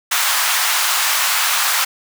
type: high-pass noise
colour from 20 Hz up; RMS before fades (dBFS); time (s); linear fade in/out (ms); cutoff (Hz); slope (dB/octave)
pink; -17; 0.11-1.85; 10; 940; 24
effects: none